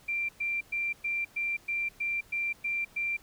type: tone bursts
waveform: sine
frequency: 2363 Hz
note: D7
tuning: 10 cents sharp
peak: -28 dBFS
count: 10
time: 0.08-3.17 s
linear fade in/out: 10 ms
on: 210 ms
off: 110 ms
effects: pink hiss -58 dBFS RMS until 3.22 s